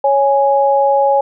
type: tone pair together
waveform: sine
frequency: 554.4 / 830.7 Hz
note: C#5 / G#5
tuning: 0 / 0 cents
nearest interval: perfect fifth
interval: 700 cents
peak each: -12 dBFS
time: 0.04-1.21 s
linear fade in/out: 5 ms
effects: none